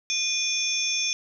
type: tone cluster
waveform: sine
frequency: 2455 / 3474 / 5430 / 6280 Hz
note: D#7 / A7 / F8 / G8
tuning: -24 / -23 / -50 / +2 cents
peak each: -29 dBFS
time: 0.1-1.13 s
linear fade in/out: 0 ms
effects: none